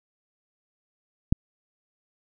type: click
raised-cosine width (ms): 5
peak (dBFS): -6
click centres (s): 1.325
effects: none